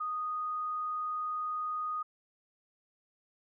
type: tone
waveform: sine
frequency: 1240 Hz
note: D#6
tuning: 6 cents flat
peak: -32 dBFS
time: 0-2.03 s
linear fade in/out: 10 ms
effects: none